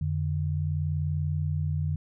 sine tone pair together, 88.77 / 149.3 Hz, F2 / D3, +29 / +29 cents, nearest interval major sixth, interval 900 cents, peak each -28 dBFS, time 0.01-1.96 s, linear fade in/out 5 ms, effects none

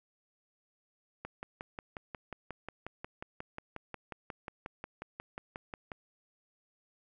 click train, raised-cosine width 0.5 ms, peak -25 dBFS, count 27, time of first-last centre 1.25-5.918 s, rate 5.57 Hz, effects none

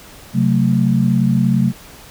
sine chord, F# diminished, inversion second, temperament just, 133.2 / 185 / 222 Hz, C3 / F#3 / A3, +31 / 0 / +16 cents, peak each -16 dBFS, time 0.33-1.73 s, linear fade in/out 50 ms, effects pink hiss -40 dBFS RMS until 2.1 s

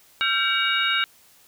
sine tone cluster, 1364 / 1568 / 2271 / 2852 / 3755 Hz, F6 / G6 / C#7 / F7 / A#7, -41 / 0 / +41 / +36 / +12 cents, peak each -26 dBFS, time 0.21-1.04 s, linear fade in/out 0 ms, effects white hiss -55 dBFS RMS until 1.47 s

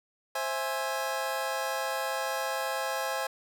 25% pulse chord, C augmented, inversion none, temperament equal with one note detuned, 528.7 / 659.3 / 830.6 Hz, C5 / E5 / G#5, +18 / 0 / 0 cents, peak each -30 / -32 / -30 dBFS, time 0.35-3.27 s, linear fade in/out 5 ms, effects none

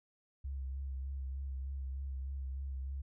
sine tone with vibrato, 67.2 Hz, C2, 47 cents sharp, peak -37 dBFS, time 0.44-3.02 s, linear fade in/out 10 ms, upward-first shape sine, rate 3.3 Hz, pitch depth 35 cents each way, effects none

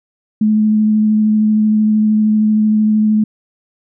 sine tone with vibrato, 214.5 Hz, A3, 44 cents flat, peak -9 dBFS, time 0.41-3.24 s, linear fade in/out 5 ms, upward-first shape sine, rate 13 Hz, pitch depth 12 cents each way, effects none

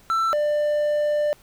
triangle tone pair in turn, 1334 / 594.2 Hz, E6 / D5, +20 / +20 cents, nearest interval octave + major second, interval 1400 cents, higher first, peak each -17 dBFS, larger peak neither, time 0.1-0.33 / 0.33-1.33 s, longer second, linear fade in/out 0 ms, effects pink hiss -54 dBFS RMS until 1.42 s

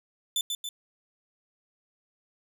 sawtooth tone with echo, 3520 Hz, A7, in tune, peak -22 dBFS, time 0.36-0.41 s, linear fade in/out 2 ms, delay 140 ms, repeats 2, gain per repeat -4 dB, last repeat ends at 0.69 s, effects none

